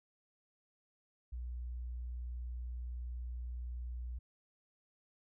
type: tone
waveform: sine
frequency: 60.7 Hz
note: B1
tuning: 29 cents flat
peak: -39 dBFS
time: 1.32-4.19 s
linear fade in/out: 10 ms
effects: none